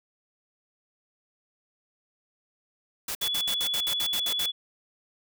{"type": "noise bursts", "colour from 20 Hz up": "white", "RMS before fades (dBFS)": -32, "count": 11, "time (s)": [3.08, 4.461], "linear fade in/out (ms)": 5, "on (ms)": 71, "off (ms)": 60}
{"type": "tone", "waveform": "sine", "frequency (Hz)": 3415, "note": "G#7", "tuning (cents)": 48, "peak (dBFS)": -26, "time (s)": [3.21, 4.52], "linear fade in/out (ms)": 20}
{"effects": []}